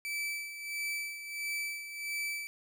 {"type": "tone with tremolo", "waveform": "40% pulse", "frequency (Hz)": 2315, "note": "D7", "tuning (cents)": -25, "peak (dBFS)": -32, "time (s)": [0.05, 2.47], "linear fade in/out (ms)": 0, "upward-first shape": "sine", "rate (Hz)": 1.5, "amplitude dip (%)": 65, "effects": []}